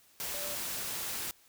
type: tone in noise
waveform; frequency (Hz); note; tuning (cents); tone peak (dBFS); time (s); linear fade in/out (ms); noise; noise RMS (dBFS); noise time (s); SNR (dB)
sine; 583; D5; -13; -43; 0.34-0.55; 0; white; -37; 0.2-1.31; -9
effects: white hiss -63 dBFS RMS until 1.48 s

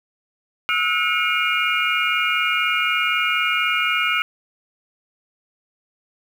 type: tone cluster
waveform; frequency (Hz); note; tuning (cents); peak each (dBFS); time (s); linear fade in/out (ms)
sine; 1302 / 1446 / 2184 / 2402 / 2839; E6 / F#6 / C#7 / D7 / F7; -22 / -40 / -26 / +38 / +28; -24; 0.69-4.22; 0
effects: 7-bit

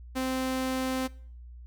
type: tone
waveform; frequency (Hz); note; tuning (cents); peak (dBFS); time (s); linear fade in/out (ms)
sawtooth; 260; C4; -11; -24; 0.15-1.08; 20
effects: noise-tail reverb RT60 0.5 s tail -21 dB re dry + added 60 Hz sine -43 dBFS peak until 1.66 s

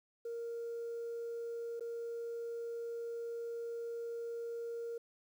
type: tone with dropouts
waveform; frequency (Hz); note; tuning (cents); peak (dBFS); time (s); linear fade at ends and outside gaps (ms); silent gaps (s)
sine; 466.2; A#4; 0; -37; 0.25-4.98; 5; 1.797-1.807
effects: tanh soft clip ceiling -36 dBFS + 11-bit

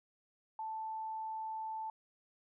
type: tone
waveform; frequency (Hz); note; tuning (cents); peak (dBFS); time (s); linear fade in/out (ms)
sine; 880; A5; 0; -38; 0.59-1.9; 2
effects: none

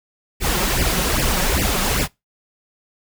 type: noise with flanger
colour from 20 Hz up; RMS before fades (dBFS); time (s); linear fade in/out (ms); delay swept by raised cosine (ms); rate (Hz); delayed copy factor
pink; -19; 0.4-2.08; 50; 0.38 to 5.58; 2.5; +0.95
effects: noise-tail reverb RT60 0.2 s tail -23 dB re dry

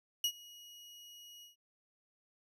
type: tone with ADSR envelope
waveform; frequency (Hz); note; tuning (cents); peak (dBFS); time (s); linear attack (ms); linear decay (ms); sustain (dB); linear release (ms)
30% pulse; 2900; F#7; -35; -25; 0.24-1.56; 3; 72; -24; 130
effects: none

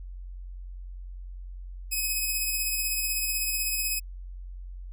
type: tone with tremolo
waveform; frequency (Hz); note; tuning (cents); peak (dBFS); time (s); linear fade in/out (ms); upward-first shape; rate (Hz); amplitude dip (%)
5% pulse; 2540; D#7; +35; -16; 1.91-4; 20; sine; 16; 30
effects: added 45 Hz sine -37 dBFS peak until 4.92 s

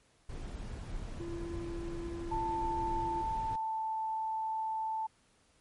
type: noise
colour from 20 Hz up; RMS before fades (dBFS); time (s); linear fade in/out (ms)
brown; -41; 0.29-3.56; 5
type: tone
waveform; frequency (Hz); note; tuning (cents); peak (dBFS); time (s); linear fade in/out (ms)
triangle; 340; F4; -46; -37; 1.19-3.23; 20
type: tone with pitch glide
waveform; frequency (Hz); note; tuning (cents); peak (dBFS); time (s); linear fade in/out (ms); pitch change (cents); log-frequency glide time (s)
sine; 887 to 881.4; A5 to A5; +14 to +3; -32; 2.31-5.07; 10; -11; 3.47-3.83
effects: pink hiss -68 dBFS RMS until 5.6 s + MP3 48 kbps

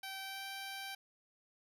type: tone with pitch glide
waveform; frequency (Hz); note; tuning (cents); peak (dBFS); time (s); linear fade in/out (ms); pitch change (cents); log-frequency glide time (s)
10% pulse; 774 to 781.2; G5 to G5; -22 to -6; -34; 0.03-0.95; 5; +16; 0.2-0.45
effects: none

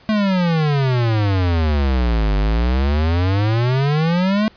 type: exponential two-way sweep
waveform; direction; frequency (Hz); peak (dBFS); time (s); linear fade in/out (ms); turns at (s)
square; down then up; 220 to 49 to 220; -15; 0.09-4.48; 0; 2.36
effects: pink hiss -49 dBFS RMS until 4.56 s + resampled to 11025 Hz

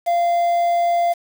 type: tone with quantisation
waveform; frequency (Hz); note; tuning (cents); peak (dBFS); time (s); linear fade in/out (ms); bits
triangle; 691; F5; -19; -13; 0.06-1.14; 20; 6
effects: none

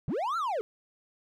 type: linear two-way sweep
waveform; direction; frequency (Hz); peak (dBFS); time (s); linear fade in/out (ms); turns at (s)
triangle; up then down; 108.4 to 1396.9 to 395.9; -26; 0.08-0.61; 0; 0.37
effects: none

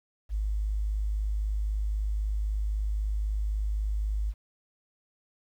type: tone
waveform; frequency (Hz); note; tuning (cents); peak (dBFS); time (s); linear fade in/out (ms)
sine; 51.91; G#1; 0; -26; 0.29-4.34; 50
effects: 10-bit

